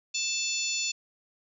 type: harmonic tone with a mistuned harmonic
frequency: 880 Hz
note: A5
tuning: in tune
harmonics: 3 / 4 / 5 / 6 / 7 / 8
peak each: -33 / -36 / -34 / -38 / -38 / -33 dBFS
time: 0.14-0.92 s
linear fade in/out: 10 ms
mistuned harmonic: 7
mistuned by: -63 cents
effects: none